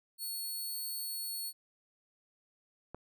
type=tone; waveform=5% pulse; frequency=4401 Hz; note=C#8; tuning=13 cents flat; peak=-30 dBFS; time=0.18-1.53 s; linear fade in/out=50 ms
type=click; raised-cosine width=1 ms; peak=-29 dBFS; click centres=2.946 s
effects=none